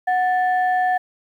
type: tone pair together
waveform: sine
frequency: 735.7 / 1760 Hz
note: F#5 / A6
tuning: -10 / 0 cents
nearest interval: octave + minor third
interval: 1510 cents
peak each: -16 / -24 dBFS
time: 0.07-0.98 s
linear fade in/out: 10 ms
effects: tanh soft clip ceiling -9 dBFS + 9-bit